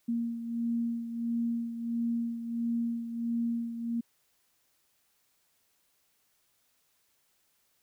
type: beating tone pair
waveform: sine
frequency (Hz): 233.1 / 234.6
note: A#3 / A#3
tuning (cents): 0 / +11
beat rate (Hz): 1.5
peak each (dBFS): -30 / -37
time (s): 0.08-4.01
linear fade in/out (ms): 10
effects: white hiss -72 dBFS RMS until 7.82 s